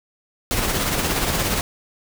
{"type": "noise with tremolo", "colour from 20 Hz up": "pink", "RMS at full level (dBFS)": -20, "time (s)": [0.51, 1.61], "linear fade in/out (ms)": 0, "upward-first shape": "sine", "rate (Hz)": 17, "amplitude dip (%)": 40, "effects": []}